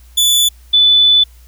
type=tone pair in turn; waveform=sawtooth / sine; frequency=3471 / 3489 Hz; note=A7 / A7; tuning=-24 / -15 cents; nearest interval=unison; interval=9 cents; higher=second; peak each=-6 dBFS; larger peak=neither; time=0.17-0.49 / 0.73-1.24 s; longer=second; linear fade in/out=10 ms; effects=added 60 Hz sine -39 dBFS peak until 1.47 s + white hiss -51 dBFS RMS until 1.47 s